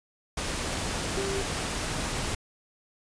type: tone in noise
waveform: sine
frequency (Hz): 392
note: G4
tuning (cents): 0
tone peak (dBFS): -30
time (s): 1.17-1.42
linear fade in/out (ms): 5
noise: pink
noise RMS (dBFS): -31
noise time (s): 0.37-2.35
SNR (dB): -2
effects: resampled to 22050 Hz